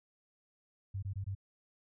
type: tone bursts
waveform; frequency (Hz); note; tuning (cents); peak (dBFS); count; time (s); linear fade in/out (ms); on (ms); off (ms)
sine; 97.5; G2; -9; -35; 4; 0.94-1.351; 10; 87; 21
effects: none